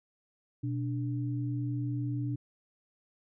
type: tone pair together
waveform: sine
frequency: 123.23 / 293.1 Hz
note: B2 / D4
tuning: -3 / -3 cents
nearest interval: octave + minor third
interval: 1500 cents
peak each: -31 / -36 dBFS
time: 0.63-2.36 s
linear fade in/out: 10 ms
effects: none